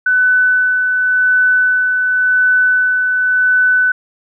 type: tone with tremolo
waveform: sine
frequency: 1500 Hz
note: F#6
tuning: 23 cents sharp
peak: -8 dBFS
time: 0.06-3.92 s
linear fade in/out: 5 ms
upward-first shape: sine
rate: 0.91 Hz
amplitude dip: 35%
effects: none